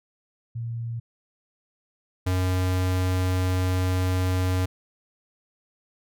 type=tone pair in turn; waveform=sine / square; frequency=116.3 / 92.09 Hz; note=A#2 / F#2; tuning=-4 / -8 cents; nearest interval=major third; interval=404 cents; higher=first; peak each=-28 / -22 dBFS; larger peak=second; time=0.55-1 / 2.26-4.66 s; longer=second; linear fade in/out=10 ms; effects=none